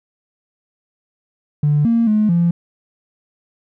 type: tone with pitch steps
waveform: triangle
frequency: 147.5 / 231.2 / 213.2 / 171.2 Hz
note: D3 / A#3 / G#3 / F3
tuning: +8 / -14 / +46 / -34 cents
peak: -8 dBFS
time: 1.63-2.51 s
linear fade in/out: 5 ms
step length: 220 ms
effects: tanh soft clip ceiling -9 dBFS